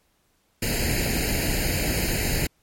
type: noise with comb filter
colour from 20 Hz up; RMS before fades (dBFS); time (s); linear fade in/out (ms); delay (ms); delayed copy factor
pink; -24; 0.62-2.47; 5; 0.43; +0.85
effects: pink hiss -67 dBFS RMS until 2.62 s + MP3 64 kbps